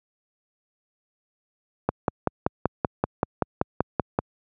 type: click train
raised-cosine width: 1 ms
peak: -6 dBFS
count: 13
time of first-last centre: 1.89-4.189 s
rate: 5.22 Hz
effects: high-pass 80 Hz 12 dB/octave